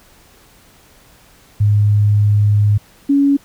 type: tone pair in turn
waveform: sine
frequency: 103.8 / 280.6 Hz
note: G#2 / C#4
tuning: 0 / +21 cents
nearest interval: octave + perfect fourth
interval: 1721 cents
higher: second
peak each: -9 dBFS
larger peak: neither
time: 1.6-2.78 / 3.09-3.37 s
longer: first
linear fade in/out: 10 ms
effects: pink hiss -48 dBFS RMS until 3.44 s